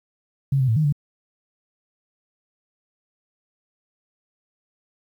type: tone with pitch steps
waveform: sine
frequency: 137.1 / 130.6 / 111.6 / 154.7 / 144.9 Hz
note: C#3 / C3 / A2 / D#3 / D3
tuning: -19 / -3 / +25 / -10 / -23 cents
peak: -16 dBFS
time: 0.52-0.925 s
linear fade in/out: 5 ms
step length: 81 ms
effects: 9-bit